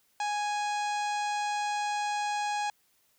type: harmonic tone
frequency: 830 Hz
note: G#5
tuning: 1 cent flat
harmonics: 1 / 2 / 3 / 4 / 5 / 6 / 7 / 8 / 9 / 10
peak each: -29 / -39 / -40 / -45 / -45 / -49 / -51 / -47 / -50 / -54 dBFS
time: 0.2-2.7 s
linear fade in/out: 2 ms
effects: white hiss -69 dBFS RMS until 3.18 s